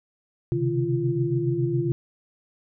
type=tone cluster; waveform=sine; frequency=128.6 / 135.8 / 154.5 / 344.2 Hz; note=C3 / C#3 / D#3 / F4; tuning=-30 / -35 / -12 / -25 cents; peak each=-27 / -27 / -30 / -25 dBFS; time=0.52-1.92 s; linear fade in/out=0 ms; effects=none